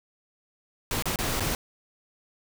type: noise with dropouts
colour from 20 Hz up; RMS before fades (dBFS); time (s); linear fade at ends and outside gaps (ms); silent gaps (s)
pink; -28; 0.91-1.55; 1; 1.024-1.056 / 1.159-1.188 / 1.398-1.405
effects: none